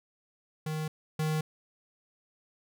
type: tone pair in turn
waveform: square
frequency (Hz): 155.56 / 155.56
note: D#3 / D#3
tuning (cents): 0 / 0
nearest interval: unison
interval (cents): 0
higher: neither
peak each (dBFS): -32 / -28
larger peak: second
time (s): 0.66-0.88 / 1.19-1.41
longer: neither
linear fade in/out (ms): 5
effects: none

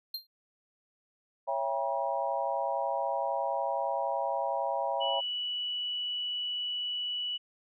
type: tone with exponential decay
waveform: square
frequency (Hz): 4186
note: C8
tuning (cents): 0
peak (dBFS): -31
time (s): 0.14-0.27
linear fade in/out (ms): 5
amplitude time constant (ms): 27
type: chord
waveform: sine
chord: C# diminished seventh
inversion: none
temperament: just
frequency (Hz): 554.4 / 665.2 / 798.3 / 957.9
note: C#5 / E5 / G5 / Bb5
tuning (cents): 0 / +16 / +31 / +47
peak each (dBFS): -34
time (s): 1.47-5.21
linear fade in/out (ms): 20
type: tone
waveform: sine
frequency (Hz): 2952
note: F#7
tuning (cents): -5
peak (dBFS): -31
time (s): 5-7.38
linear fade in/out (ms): 20
effects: none

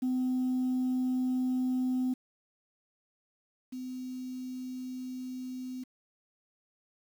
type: tone pair in turn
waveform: sine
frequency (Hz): 254.9 / 254.9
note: C4 / C4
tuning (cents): -45 / -45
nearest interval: unison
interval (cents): 0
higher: neither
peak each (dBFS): -25 / -36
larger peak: first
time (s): 0.02-2.14 / 3.72-5.84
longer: neither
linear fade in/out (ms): 10
effects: tanh soft clip ceiling -25 dBFS + 9-bit

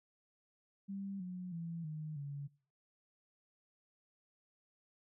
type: tone with pitch steps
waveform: sine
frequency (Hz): 196.6 / 181.33 / 167.24 / 154.25 / 142.27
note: G3 / F#3 / E3 / D#3 / C#3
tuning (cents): +5 / -35 / +25 / -15 / +45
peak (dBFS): -40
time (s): 0.88-2.48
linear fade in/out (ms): 20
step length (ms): 320
effects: noise-tail reverb RT60 0.5 s tail -23 dB re dry

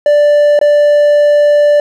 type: tone with dropouts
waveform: triangle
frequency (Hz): 587.3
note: D5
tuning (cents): 0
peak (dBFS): -3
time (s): 0.06-1.8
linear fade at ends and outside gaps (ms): 2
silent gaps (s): 0.591-0.613
effects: none

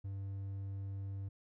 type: tone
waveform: triangle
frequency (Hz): 98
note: G2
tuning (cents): 0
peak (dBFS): -37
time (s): 0.04-1.29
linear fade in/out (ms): 10
effects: none

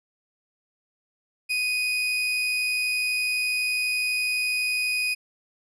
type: tone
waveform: 35% pulse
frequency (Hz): 2489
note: D#7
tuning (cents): 0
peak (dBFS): -21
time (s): 1.49-5.15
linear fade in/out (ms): 20
effects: low-pass 12000 Hz 12 dB/octave

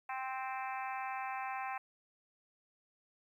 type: harmonic tone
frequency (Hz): 261.6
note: C4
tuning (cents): 0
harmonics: 3 / 4 / 5 / 6 / 7 / 8 / 9 / 10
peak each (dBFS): -40 / -43 / -49 / -49 / -49 / -52 / -50 / -50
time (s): 0.09-1.78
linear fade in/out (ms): 5
effects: 12-bit

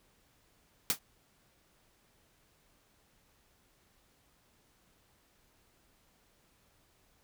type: noise with exponential decay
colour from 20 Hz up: white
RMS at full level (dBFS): -24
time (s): 0.9-0.99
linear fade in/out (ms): 1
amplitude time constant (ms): 19
effects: pink hiss -69 dBFS RMS until 7.23 s

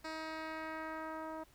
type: tone with low-pass filter sweep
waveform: 10% pulse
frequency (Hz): 317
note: D#4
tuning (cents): +32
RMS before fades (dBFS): -43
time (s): 0.04-1.44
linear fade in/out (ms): 10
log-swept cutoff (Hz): 5600 to 880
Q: 1.1
effects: added 50 Hz sine -67 dBFS peak until 1.54 s + pink hiss -66 dBFS RMS until 1.54 s

